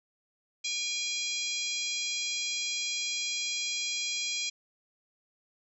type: harmonic tone with a mistuned harmonic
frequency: 820 Hz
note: G#5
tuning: 22 cents flat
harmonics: 3 / 4 / 5 / 6 / 7 / 8 / 9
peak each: -36 / -37 / -38 / -39 / -39 / -40 / -41 dBFS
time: 0.64-4.5 s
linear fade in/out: 10 ms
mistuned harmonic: 3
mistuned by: -39 cents
effects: none